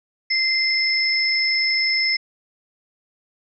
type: tone pair together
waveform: sine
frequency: 2081 / 5244 Hz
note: C7 / E8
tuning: -10 / -10 cents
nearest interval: octave + major third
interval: 1600 cents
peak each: -20 dBFS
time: 0.3-2.17 s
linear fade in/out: 10 ms
effects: none